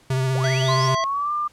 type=tone with vibrato; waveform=square; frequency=131.1 Hz; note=C3; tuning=4 cents sharp; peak=-20 dBFS; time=0.1-0.95 s; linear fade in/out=5 ms; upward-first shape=triangle; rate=15 Hz; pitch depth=33 cents each way
type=linear sweep; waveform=sine; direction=up; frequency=433.4 to 5700 Hz; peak=-29 dBFS; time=0.35-0.88 s; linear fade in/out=2 ms
type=harmonic tone; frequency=659.3 Hz; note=E5; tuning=in tune; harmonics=1 / 3 / 5 / 7 / 9; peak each=-26 / -31 / -33 / -34 / -36 dBFS; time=0.44-1.04 s; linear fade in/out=0 ms
type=tone with pitch glide; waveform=sine; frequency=1046.5 to 1195.2 Hz; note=C6 to D6; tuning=0 to +30 cents; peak=-21 dBFS; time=0.68-1.48 s; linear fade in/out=10 ms; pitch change=+230 cents; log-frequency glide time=0.94-1.32 s
effects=pink hiss -55 dBFS RMS until 1.52 s + low-pass 10000 Hz 12 dB/octave